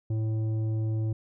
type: tone with tanh clipping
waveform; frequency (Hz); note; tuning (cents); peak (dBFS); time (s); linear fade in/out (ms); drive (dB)
triangle; 110; A2; 0; -27; 0.1-1.13; 5; 13
effects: none